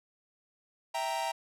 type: chord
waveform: 45% pulse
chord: E diminished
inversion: none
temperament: equal with one note detuned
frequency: 657.4 / 784 / 932.3 Hz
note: E5 / G5 / Bb5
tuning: -5 / 0 / 0 cents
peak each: -37 / -36 / -34 dBFS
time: 0.94-1.32 s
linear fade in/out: 10 ms
effects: low-pass 12000 Hz 12 dB/octave